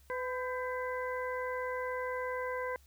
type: harmonic tone with a mistuned harmonic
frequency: 504 Hz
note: B4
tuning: 35 cents sharp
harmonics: 1 / 2 / 3 / 4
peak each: -36 / -39 / -42 / -44 dBFS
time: 0.1-2.76 s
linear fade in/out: 0 ms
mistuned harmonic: 3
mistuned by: +66 cents
effects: added 68 Hz sine -59 dBFS peak until 2.86 s + white hiss -67 dBFS RMS until 2.86 s